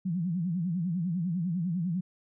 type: tone with vibrato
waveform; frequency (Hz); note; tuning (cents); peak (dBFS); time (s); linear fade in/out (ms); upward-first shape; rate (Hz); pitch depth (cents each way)
sine; 174.61; F3; 0; -27; 0.05-2.01; 10; sine; 10; 150
effects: none